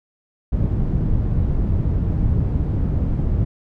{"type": "low-pass noise", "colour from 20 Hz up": "white", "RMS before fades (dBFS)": -19, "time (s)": [0.52, 3.45], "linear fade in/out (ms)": 10, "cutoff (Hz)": 110, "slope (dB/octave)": 12, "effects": []}